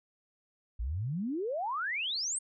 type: exponential sweep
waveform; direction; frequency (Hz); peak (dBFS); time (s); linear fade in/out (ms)
sine; up; 51.91 to 8870; -31; 0.79-2.39; 10
effects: none